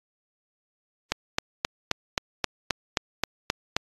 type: click train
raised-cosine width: 0.2 ms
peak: -5 dBFS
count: 11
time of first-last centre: 1.12-3.766 s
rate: 3.78 Hz
effects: AAC 32 kbps